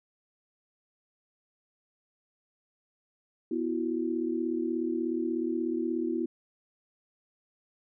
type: chord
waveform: sine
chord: B suspended fourth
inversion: none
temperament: equal with one note detuned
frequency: 246.9 / 329.6 / 366.2 Hz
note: B3 / E4 / F#4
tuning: 0 / 0 / -18 cents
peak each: -33 / -30 / -34 dBFS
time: 3.51-6.26 s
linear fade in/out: 5 ms
effects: none